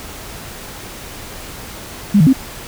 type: tone with pitch steps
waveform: sine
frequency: 203.4 / 156.3 / 264.2 Hz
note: G#3 / D#3 / C4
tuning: -36 / +8 / +17 cents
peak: -6 dBFS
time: 2.14-2.332 s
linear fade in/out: 10 ms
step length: 64 ms
effects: pink hiss -32 dBFS RMS until 2.67 s